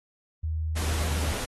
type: tone with pitch glide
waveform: sine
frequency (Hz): 79.3 to 76.95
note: D#2 to D#2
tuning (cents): +33 to -19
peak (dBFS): -26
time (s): 0.43-1.33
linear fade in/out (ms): 10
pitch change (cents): -52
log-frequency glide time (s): 0.71-1.16
type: noise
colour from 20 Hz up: pink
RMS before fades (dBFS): -33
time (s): 0.75-1.46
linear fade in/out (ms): 20
effects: AAC 32 kbps